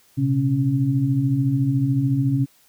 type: tone cluster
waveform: sine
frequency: 120.4 / 134.2 / 275.9 Hz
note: B2 / C3 / C#4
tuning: -44 / +44 / -8 cents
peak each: -26 / -19 / -22 dBFS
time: 0.17-2.46 s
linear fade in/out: 20 ms
effects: white hiss -57 dBFS RMS until 2.68 s